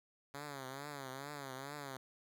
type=tone with vibrato; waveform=5% pulse; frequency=138.59 Hz; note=C#3; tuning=in tune; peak=-33 dBFS; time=0.34-1.97 s; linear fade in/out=2 ms; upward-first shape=triangle; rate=2.3 Hz; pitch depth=130 cents each way; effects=none